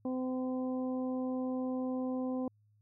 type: harmonic tone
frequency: 256.3 Hz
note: C4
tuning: 36 cents flat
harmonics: 1 / 2 / 3 / 4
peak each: -33 / -39 / -47 / -50 dBFS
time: 0.05-2.48 s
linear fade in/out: 2 ms
effects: added 105 Hz sine -65 dBFS peak until 2.81 s